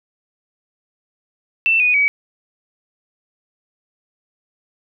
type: tone with pitch steps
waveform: sine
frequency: 2672 / 2477 / 2272 Hz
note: E7 / D#7 / C#7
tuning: +23 / -8 / +42 cents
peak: -12 dBFS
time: 1.66-2.08 s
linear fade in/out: 0 ms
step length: 140 ms
effects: none